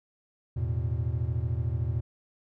triangle chord, E suspended fourth, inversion none, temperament equal, 82.41 / 110 / 123.47 Hz, E2 / A2 / B2, 0 / 0 / 0 cents, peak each -29 dBFS, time 0.56-2.01 s, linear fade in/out 10 ms, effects none

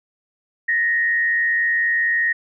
sine tone with frequency modulation, 1864.7 Hz, A#6, in tune, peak -16 dBFS, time 0.68-2.33 s, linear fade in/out 10 ms, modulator 104 Hz, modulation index 0.53, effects none

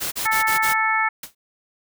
white noise bursts, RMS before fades -26 dBFS, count 5, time 0-0.74 s, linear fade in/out 20 ms, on 120 ms, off 35 ms
harmonic tone, 440 Hz, A4, in tune, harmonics 2 / 3 / 4 / 5, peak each -23 / -23 / -23 / -23 dBFS, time 0.25-1.09 s, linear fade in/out 10 ms
white noise with exponential decay, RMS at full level -29 dBFS, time 1.23-1.35 s, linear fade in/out 5 ms, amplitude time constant 24 ms
effects none

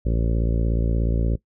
harmonic tone, 56.8 Hz, A#1, 44 cents flat, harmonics 1 / 2 / 3 / 4 / 5 / 6 / 7 / 8 / 9 / 10, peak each -20 / -26 / -30 / -32 / -34 / -36 / -37 / -38 / -39 / -40 dBFS, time 0.05-1.36 s, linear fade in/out 10 ms, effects noise-tail reverb RT60 0.1 s tail -19 dB re dry

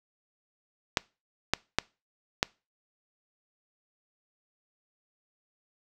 clicks, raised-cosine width 0.2 ms, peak -5 dBFS, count 4, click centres 0.972 / 1.536 / 1.786 / 2.429 s, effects noise-tail reverb RT60 0.3 s tail -24 dB re dry

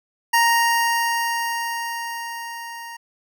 25% pulse tone with level ramp, 932.3 Hz, A#5, in tune, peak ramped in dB -10 to -30 dBFS, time 0.33-2.97 s, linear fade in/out 10 ms, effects none

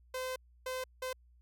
sawtooth tone bursts at uneven times, 514 Hz, C5, 31 cents flat, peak -32 dBFS, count 3, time 0.14-0.36 / 0.66-0.84 / 1.02-1.13 s, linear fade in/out 5 ms, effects added 60 Hz sine -60 dBFS peak until 1.41 s

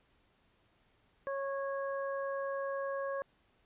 harmonic tone, 550 Hz, C#5, 14 cents flat, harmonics 1 / 2 / 3, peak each -35 / -41 / -45 dBFS, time 1.27-3.22 s, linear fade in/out 0 ms, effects pink hiss -71 dBFS RMS until 3.65 s + resampled to 8000 Hz

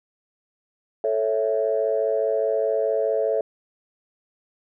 sine chord, A major, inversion none, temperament equal, 440 / 554.4 / 659.3 Hz, A4 / C#5 / E5, 0 / 0 / 0 cents, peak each -23 / -24 / -24 dBFS, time 1.04-3.41 s, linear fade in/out 2 ms, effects tanh soft clip ceiling -10 dBFS

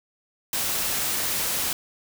white noise, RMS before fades -26 dBFS, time 0.53-1.73 s, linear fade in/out 2 ms, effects none

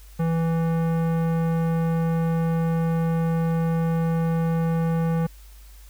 sine tone with tanh clipping, 164.81 Hz, E3, in tune, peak -22 dBFS, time 0.19-5.27 s, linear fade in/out 10 ms, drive 17 dB, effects added 50 Hz sine -43 dBFS peak until 5.89 s + white hiss -54 dBFS RMS until 5.89 s

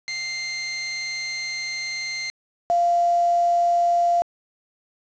25% pulse / sine tone pair in turn, 2093 / 693.4 Hz, C7 / F5, 0 / -13 cents, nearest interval octave + perfect fifth, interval 1913 cents, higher first, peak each -23 / -16 dBFS, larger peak second, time 0.08-2.3 / 2.7-4.22 s, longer first, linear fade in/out 0 ms, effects resampled to 16000 Hz + 7-bit

